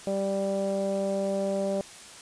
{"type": "tone with low-pass filter", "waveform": "sawtooth", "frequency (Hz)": 196, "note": "G3", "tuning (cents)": 0, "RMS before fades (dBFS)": -28, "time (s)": [0.07, 1.81], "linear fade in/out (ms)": 0, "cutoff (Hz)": 600, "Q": 4.9, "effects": ["white hiss -46 dBFS RMS until 2.21 s", "resampled to 22050 Hz"]}